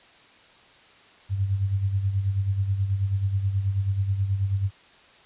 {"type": "tone with tremolo", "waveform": "sine", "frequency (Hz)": 98, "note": "G2", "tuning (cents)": 0, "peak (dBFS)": -19, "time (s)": [1.29, 4.71], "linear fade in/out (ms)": 50, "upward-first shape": "sine", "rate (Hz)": 9.3, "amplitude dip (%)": 60, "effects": ["white hiss -53 dBFS RMS until 5.25 s", "resampled to 8000 Hz"]}